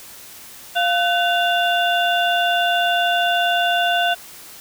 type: harmonic tone with a mistuned harmonic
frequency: 698.5 Hz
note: F5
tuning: in tune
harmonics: 1 / 2 / 4 / 5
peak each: -18 / -21 / -24 / -25 dBFS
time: 0.75-4.15 s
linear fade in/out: 20 ms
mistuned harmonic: 2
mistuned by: +130 cents
effects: white hiss -40 dBFS RMS until 4.6 s